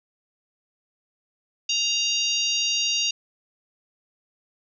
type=harmonic tone with a mistuned harmonic; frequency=932.3 Hz; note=A#5; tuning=in tune; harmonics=3 / 4 / 5 / 6 / 7; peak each=-25 / -29 / -27 / -30 / -31 dBFS; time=1.69-3.11 s; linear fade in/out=5 ms; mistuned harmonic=6; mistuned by=+47 cents; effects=none